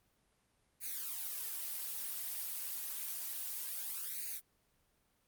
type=noise with flanger; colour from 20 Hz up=blue; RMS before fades=-41 dBFS; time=0.8-4.41 s; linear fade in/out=50 ms; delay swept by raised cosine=0.45 to 5.95 ms; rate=0.29 Hz; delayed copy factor=+0.9; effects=pink hiss -75 dBFS RMS until 5.27 s + Opus 32 kbps